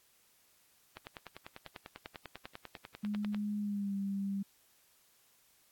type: click train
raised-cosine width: 0.3 ms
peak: -27 dBFS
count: 25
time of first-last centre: 0.97-3.346 s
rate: 10.1 Hz
type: tone with pitch glide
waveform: sine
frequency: 207.7 to 197.41 Hz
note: G#3 to G3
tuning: 0 to +12 cents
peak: -33 dBFS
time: 3.03-4.43 s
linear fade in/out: 10 ms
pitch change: -88 cents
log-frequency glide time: 3.59-3.95 s
effects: white hiss -68 dBFS RMS until 5.71 s + AAC 64 kbps